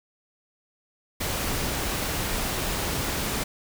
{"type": "noise", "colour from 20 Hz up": "pink", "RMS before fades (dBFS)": -28, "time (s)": [1.2, 3.44], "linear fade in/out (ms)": 10, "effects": []}